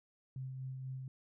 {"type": "tone with tremolo", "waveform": "sine", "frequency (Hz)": 131.1, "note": "C3", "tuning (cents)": 4, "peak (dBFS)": -39, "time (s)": [0.36, 1.08], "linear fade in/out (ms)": 2, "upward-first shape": "sine", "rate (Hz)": 4.1, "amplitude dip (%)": 30, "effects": []}